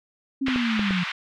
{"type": "linear sweep", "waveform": "sine", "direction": "down", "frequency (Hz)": [273.6, 171.8], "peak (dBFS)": -22, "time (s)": [0.41, 1.04], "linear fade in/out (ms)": 10}
{"type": "band-pass noise", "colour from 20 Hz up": "white", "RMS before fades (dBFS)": -30, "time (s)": [0.46, 1.12], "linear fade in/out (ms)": 5, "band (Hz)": [1100, 3100], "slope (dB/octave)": 24}
{"type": "clicks", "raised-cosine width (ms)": 2, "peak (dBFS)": -18, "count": 4, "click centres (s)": [0.483, 0.56, 0.794, 0.908]}
{"effects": []}